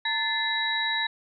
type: tone cluster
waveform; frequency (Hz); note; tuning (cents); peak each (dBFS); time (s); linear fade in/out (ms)
sine; 907 / 1748 / 2065 / 3876; A#5 / A6 / C7 / B7; -48 / -12 / -23 / -33; -32 / -28 / -34 / -28; 0.05-1.07; 5
effects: none